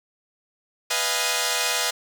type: chord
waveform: 5% pulse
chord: F half-diminished seventh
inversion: second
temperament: equal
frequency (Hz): 493.9 / 622.3 / 698.5 / 830.6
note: Cb5 / Eb5 / F5 / Ab5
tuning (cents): 0 / 0 / 0 / 0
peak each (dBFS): -16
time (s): 0.9-1.91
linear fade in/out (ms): 10
effects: none